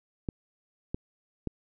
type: clicks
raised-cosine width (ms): 3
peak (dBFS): -18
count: 3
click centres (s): 0.288 / 0.945 / 1.473
effects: none